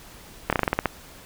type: slowing click train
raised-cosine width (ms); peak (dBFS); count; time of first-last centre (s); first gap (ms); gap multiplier
0.5; -5; 9; 0.5-0.857; 27; 1.14
effects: pink hiss -46 dBFS RMS until 1.25 s